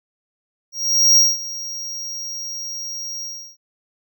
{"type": "tone with ADSR envelope", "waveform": "square", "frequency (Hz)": 5630, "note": "F8", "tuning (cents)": 13, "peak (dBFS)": -9, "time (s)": [0.72, 3.57], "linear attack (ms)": 450, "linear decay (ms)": 200, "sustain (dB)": -18, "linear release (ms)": 340, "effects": []}